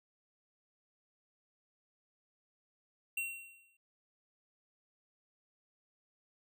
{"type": "tone with exponential decay", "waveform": "square", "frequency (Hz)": 2734, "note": "F7", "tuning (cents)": -37, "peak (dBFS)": -33, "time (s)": [3.17, 3.77], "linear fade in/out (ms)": 5, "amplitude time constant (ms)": 130, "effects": []}